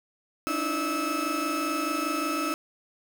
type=tone cluster; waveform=35% pulse; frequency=285.4 / 310.4 / 336.7 / 1301 Hz; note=D4 / D#4 / E4 / E6; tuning=-49 / -4 / +37 / -23 cents; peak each=-32 / -30 / -35 / -28 dBFS; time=0.47-2.54 s; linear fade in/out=0 ms; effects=none